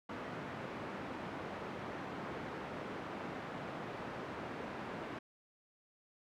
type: band-pass noise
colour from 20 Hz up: pink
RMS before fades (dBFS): -44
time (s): 0.09-5.19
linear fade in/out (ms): 5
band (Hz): 170 to 1700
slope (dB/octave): 12
effects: none